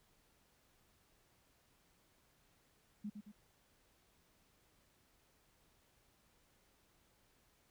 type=tone with echo; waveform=sine; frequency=208.3 Hz; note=G#3; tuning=5 cents sharp; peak=-40 dBFS; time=3.04-3.1 s; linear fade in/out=10 ms; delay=110 ms; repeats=2; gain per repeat=-6 dB; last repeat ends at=3.32 s; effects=pink hiss -73 dBFS RMS until 7.7 s